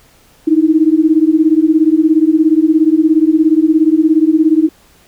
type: beating tone pair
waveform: sine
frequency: 307.1 / 324.1 Hz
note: D#4 / E4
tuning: -23 / -29 cents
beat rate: 17 Hz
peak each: -10 dBFS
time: 0.47-4.69 s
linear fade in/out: 10 ms
effects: pink hiss -48 dBFS RMS until 5.07 s